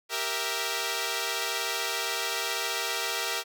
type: chord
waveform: 5% pulse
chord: E diminished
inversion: first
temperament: equal with one note detuned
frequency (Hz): 392 / 466.2 / 655.8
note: G4 / Bb4 / E5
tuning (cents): 0 / 0 / -9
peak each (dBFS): -23 / -20 / -22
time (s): 0.09-3.44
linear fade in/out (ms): 50
effects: none